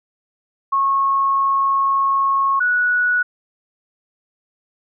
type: tone pair in turn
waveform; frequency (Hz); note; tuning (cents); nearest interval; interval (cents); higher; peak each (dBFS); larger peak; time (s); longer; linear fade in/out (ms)
sine; 1094 / 1468.8; C#6 / F#6; -23 / -13; perfect fourth; 510; second; -14 / -14; neither; 0.72-2.6 / 2.6-3.23; first; 10
effects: none